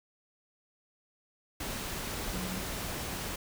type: tone in noise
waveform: sine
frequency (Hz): 184.4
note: F#3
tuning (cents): -6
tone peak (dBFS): -37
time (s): 2.33-2.59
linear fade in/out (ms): 5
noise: pink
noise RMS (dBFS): -37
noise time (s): 1.6-3.36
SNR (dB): -3
effects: none